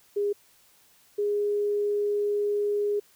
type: tone pair in turn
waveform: sine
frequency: 408.3 / 412.1 Hz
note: G#4 / G#4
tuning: -29 / -13 cents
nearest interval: unison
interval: 16 cents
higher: second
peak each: -23 dBFS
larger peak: neither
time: 0.16-0.33 / 1.18-3 s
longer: second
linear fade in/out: 10 ms
effects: white hiss -60 dBFS RMS until 3.15 s